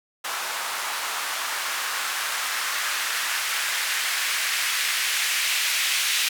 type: noise with band-pass filter sweep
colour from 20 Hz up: blue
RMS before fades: -26 dBFS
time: 0.24-6.29 s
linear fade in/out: 10 ms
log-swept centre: 970 to 2400 Hz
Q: 1.4
effects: none